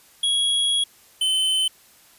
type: tone pair in turn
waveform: square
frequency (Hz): 3322 / 3056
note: G#7 / G7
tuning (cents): 0 / -45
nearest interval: minor second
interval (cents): 145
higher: first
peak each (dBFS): -19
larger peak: neither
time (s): 0.23-0.84 / 1.21-1.68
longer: first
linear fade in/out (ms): 5
effects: white hiss -53 dBFS RMS until 2.18 s + resampled to 32000 Hz